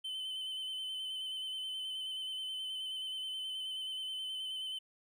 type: tone with vibrato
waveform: triangle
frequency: 3058 Hz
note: G7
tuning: 44 cents flat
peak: -36 dBFS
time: 0.04-4.79 s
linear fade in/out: 10 ms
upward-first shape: square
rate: 9.4 Hz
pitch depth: 18 cents each way
effects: none